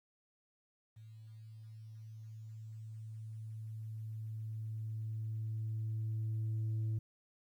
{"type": "tone with level ramp", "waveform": "sine", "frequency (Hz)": 110, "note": "A2", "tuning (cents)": 0, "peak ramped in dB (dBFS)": [-51, -30], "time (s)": [0.96, 6.99], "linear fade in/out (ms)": 10, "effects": ["tanh soft clip ceiling -32 dBFS", "12-bit"]}